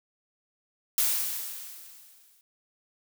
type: noise with exponential decay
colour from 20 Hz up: blue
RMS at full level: -23 dBFS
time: 0.98-2.41 s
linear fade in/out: 1 ms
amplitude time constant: 310 ms
effects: none